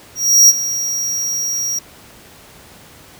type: tone with ADSR envelope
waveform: square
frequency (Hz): 5680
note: F8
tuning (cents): +28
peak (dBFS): -4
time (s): 0.15-1.79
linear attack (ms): 340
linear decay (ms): 31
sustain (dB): -14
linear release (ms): 4
effects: pink hiss -42 dBFS RMS until 3.19 s + high-pass 60 Hz 12 dB/octave